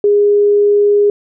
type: tone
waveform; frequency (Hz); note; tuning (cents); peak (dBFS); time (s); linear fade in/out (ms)
sine; 410.6; G#4; -20; -7; 0.04-1.1; 2
effects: none